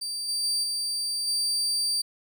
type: tone with level steps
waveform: 30% pulse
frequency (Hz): 4650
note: D8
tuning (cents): -18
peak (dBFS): -27 / -23 / -21 / -24 / -21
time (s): 0.01-2.02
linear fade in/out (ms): 10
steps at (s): 0.28 / 0.43 / 0.63 / 1.27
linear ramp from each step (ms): 10
effects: none